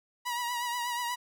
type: tone with vibrato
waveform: sawtooth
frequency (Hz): 965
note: B5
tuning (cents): -40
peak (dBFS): -27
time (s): 0.25-1.16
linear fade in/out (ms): 20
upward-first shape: triangle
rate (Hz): 8.3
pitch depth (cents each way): 50
effects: none